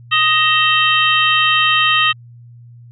harmonic tone with a mistuned harmonic, 624 Hz, D#5, 5 cents sharp, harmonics 2 / 3 / 4 / 5 / 6, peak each -16 / -18 / -17 / -16 / -22 dBFS, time 0.11-2.13 s, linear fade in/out 20 ms, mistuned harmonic 4, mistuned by +120 cents, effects added 119 Hz sine -37 dBFS peak until 2.91 s

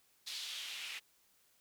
white noise with band-pass filter sweep, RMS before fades -44 dBFS, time 0.26-1 s, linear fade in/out 20 ms, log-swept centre 4000 to 2500 Hz, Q 2.3, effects white hiss -71 dBFS RMS until 1.6 s

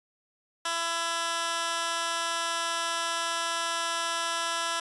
15% pulse tone with high-pass filter, 334.9 Hz, E4, 27 cents sharp, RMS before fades -30 dBFS, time 0.65-4.8 s, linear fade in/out 5 ms, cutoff 1300 Hz, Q 0.75, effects resampled to 24000 Hz

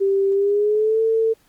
sine tone with pitch glide, 392 to 447.7 Hz, G4 to A4, 0 to +30 cents, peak -15 dBFS, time 0-1.34 s, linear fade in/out 20 ms, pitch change +230 cents, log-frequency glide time 0.32-1.02 s, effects pink hiss -59 dBFS RMS until 1.48 s + Opus 32 kbps

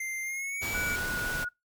square tone with pitch glide, 2093 to 2296 Hz, C7 to D7, 0 to -40 cents, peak -33 dBFS, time 0-0.96 s, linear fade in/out 5 ms, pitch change +160 cents, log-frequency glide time 0.23-0.7 s
pink noise, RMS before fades -36 dBFS, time 0.61-1.45 s, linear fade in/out 20 ms
sine tone with vibrato, 1461 Hz, F#6, 22 cents flat, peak -31 dBFS, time 0.74-1.49 s, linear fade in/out 10 ms, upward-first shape sine, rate 3.9 Hz, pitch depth 14 cents each way
effects noise-tail reverb RT60 0.2 s tail -24 dB re dry

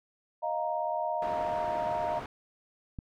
sine chord, Eb suspended second, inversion none, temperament just, 622.3 / 700 / 933.4 Hz, Eb5 / F5 / Bb5, 0 / +4 / +2 cents, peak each -33 dBFS, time 0.42-2.2 s, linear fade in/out 20 ms
white low-pass noise, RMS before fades -41 dBFS, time 1.22-2.26 s, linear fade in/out 2 ms, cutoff 1100 Hz, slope 12 dB/octave
click, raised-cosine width 5 ms, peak -26 dBFS, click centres 2.988 s
effects none

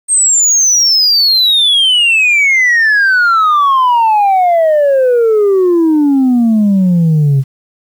sine exponential sweep, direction down, 8540 to 131.9 Hz, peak -4 dBFS, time 0.08-7.44 s, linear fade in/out 50 ms, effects tanh soft clip ceiling -5 dBFS + 7-bit

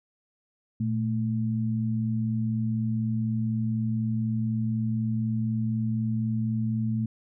sine tone pair together, 115.97 / 220 Hz, A#2 / A3, -9 / 0 cents, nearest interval major seventh, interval 1109 cents, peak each -27 dBFS, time 0.8-7.06 s, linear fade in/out 5 ms, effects none

